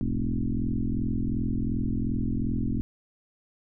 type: tone with frequency modulation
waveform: sine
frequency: 116.54 Hz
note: A#2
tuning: in tune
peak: -24 dBFS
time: 0.01-2.81 s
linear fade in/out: 0 ms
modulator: 42.7 Hz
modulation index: 4
effects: none